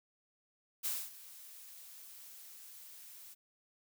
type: noise with ADSR envelope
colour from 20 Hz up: blue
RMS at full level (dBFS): -35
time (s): 0.83-3.35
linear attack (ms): 27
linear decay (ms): 240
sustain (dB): -18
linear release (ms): 25
effects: none